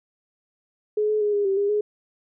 sine tone with pitch steps, 423.2 / 427.3 / 416.1 / 408.4 / 388.6 / 404.5 / 418.8 Hz, G#4 / G#4 / G#4 / G#4 / G4 / G#4 / G#4, +33 / +49 / +3 / -29 / -15 / -46 / +15 cents, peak -19 dBFS, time 0.97-1.81 s, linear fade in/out 5 ms, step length 120 ms, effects none

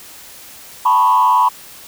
sine tone with frequency modulation, 987.8 Hz, B5, in tune, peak -8 dBFS, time 0.85-1.49 s, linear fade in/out 10 ms, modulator 97.7 Hz, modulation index 1, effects tanh soft clip ceiling -5 dBFS + white hiss -38 dBFS RMS until 1.87 s

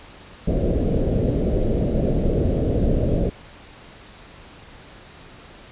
pink low-pass noise, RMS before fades -20 dBFS, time 0.47-3.3 s, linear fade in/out 10 ms, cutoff 610 Hz, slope 48 dB/octave, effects pink hiss -44 dBFS RMS until 5.71 s + resampled to 8000 Hz

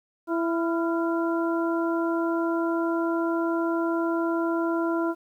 harmonic tone with a mistuned harmonic, 333.2 Hz, E4, 19 cents sharp, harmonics 1 / 2 / 3 / 4, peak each -24 / -31 / -33 / -33 dBFS, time 0.27-5.15 s, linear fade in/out 50 ms, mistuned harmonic 4, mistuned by +63 cents, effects 10-bit

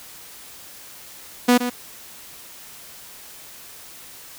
sawtooth tone with echo, 245.3 Hz, B3, 12 cents flat, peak -8 dBFS, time 1.48-1.58 s, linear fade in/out 10 ms, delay 120 ms, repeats 1, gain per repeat -10 dB, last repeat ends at 1.7 s, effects white hiss -42 dBFS RMS until 4.38 s

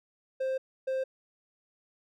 triangle tone bursts at uneven times, 526 Hz, C5, 9 cents sharp, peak -26 dBFS, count 2, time 0.4-0.58 / 0.87-1.04 s, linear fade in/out 10 ms, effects none

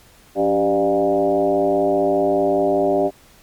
sine tone with frequency modulation, 494.6 Hz, B4, 3 cents sharp, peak -14 dBFS, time 0.35-3.11 s, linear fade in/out 50 ms, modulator 105 Hz, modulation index 2.1, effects pink hiss -50 dBFS RMS until 3.42 s + MP3 96 kbps

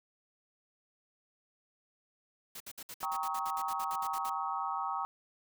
white noise bursts, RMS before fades -45 dBFS, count 16, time 2.55-4.298 s, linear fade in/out 5 ms, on 53 ms, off 60 ms
sine chord, Eb dominant seventh, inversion first, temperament equal with one note detuned, 784 / 932.3 / 1108.7 / 1273.6 Hz, G5 / Bb5 / Db6 / Eb6, 0 / 0 / 0 / +40 cents, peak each -38 dBFS, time 3.03-5.05 s, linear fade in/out 0 ms
effects none

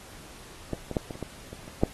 clicks, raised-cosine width 2 ms, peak -16 / -20 / -11 / -22 / -28 / -19 / -26 / -30 / -6 dBFS, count 9, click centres 0.733 / 0.913 / 0.968 / 1.108 / 1.155 / 1.227 / 1.53 / 1.679 / 1.835 s, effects pink hiss -48 dBFS RMS until 1.93 s + AAC 32 kbps

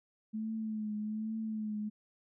sine tone with vibrato, 216.2 Hz, A3, 30 cents flat, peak -34 dBFS, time 0.33-1.9 s, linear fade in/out 20 ms, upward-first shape triangle, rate 1.2 Hz, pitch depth 49 cents each way, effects none

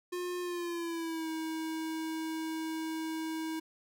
square tone with pitch glide, 356.9 to 319.8 Hz, F4 to D#4, +38 to +48 cents, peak -35 dBFS, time 0.12-3.6 s, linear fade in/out 10 ms, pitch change -190 cents, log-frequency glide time 0.41-1.29 s, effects none

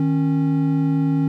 triangle tone pair together, 155.56 / 274.2 Hz, D#3 / C#4, 0 / -19 cents, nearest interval minor seventh, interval 981 cents, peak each -17 dBFS, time 0-1.28 s, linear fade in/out 2 ms, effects none

